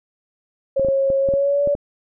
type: tone with pitch glide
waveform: sine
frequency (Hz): 544 to 573.7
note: C#5 to D5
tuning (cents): -33 to -41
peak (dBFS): -15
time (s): 0.76-1.75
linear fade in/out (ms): 10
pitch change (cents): +92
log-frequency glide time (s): 1.2-1.64
type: clicks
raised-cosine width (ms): 2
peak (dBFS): -15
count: 8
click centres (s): 0.796 / 0.848 / 0.886 / 1.102 / 1.288 / 1.338 / 1.674 / 1.751
effects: none